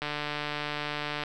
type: click train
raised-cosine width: 0.3 ms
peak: -16 dBFS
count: 181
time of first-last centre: 0.02-1.236 s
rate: 148 Hz
effects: none